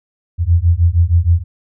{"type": "beating tone pair", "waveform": "sine", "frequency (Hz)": [82.41, 88.81], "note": ["E2", "F2"], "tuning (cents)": [0, 30], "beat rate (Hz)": 6.4, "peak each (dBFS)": -12, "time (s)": [0.38, 1.44], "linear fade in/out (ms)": 50, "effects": []}